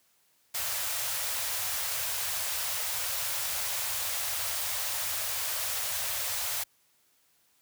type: band-stop noise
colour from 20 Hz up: white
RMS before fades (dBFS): -32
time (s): 0.54-6.64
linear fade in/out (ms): 10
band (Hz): 120 to 510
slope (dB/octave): 48
effects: white hiss -68 dBFS RMS until 7.61 s + high-pass 60 Hz 12 dB/octave